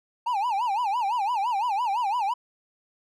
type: tone with vibrato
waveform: triangle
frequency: 880 Hz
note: A5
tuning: in tune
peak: -21 dBFS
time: 0.26-2.34 s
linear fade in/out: 10 ms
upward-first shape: sine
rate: 5.9 Hz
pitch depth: 220 cents each way
effects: none